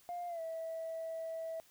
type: tone with pitch glide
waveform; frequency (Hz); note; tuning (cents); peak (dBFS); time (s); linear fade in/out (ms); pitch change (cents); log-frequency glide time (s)
sine; 703 to 652.1; F5 to E5; +11 to -19; -37; 0.09-1.6; 0; -130; 0.28-0.41
effects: tanh soft clip ceiling -35 dBFS + white hiss -65 dBFS RMS until 1.7 s